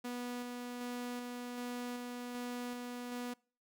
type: tone with tremolo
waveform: sawtooth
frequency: 244.6 Hz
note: B3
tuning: 16 cents flat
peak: -35 dBFS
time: 0.04-3.34 s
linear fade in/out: 10 ms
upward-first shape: square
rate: 1.3 Hz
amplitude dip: 25%
effects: noise-tail reverb RT60 0.4 s tail -25 dB re dry